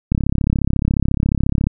click train, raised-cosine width 5 ms, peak -4 dBFS, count 54, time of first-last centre 0.12-1.67 s, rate 34.2 Hz, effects none

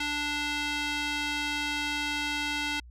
square tone with band-pass filter, 293.7 Hz, D4, in tune, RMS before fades -31 dBFS, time 0-2.8 s, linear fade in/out 5 ms, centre 2900 Hz, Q 1.2, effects added 60 Hz sine -46 dBFS peak until 2.9 s

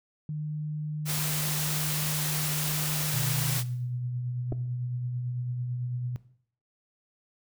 sine tone, 151.6 Hz, D#3, 45 cents flat, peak -30 dBFS, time 0.29-3.58 s, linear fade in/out 2 ms
white noise, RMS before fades -31 dBFS, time 1.05-3.64 s, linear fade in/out 50 ms
sine tone with tremolo, 123.47 Hz, B2, in tune, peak -28 dBFS, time 3.14-6.16 s, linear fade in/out 0 ms, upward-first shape triangle, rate 9 Hz, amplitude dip 35%
clicks, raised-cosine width 2 ms, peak -21 dBFS, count 2, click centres 4.522 / 4.525 s
effects noise-tail reverb RT60 0.6 s tail -17 dB re dry

